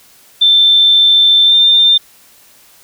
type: tone with pitch glide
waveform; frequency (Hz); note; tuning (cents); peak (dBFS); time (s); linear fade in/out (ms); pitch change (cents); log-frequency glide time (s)
sine; 3553 to 3596; A7 to A7; +16 to +37; -5; 0.41-1.98; 10; +21; 1.46-1.54
effects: white hiss -45 dBFS RMS until 2.83 s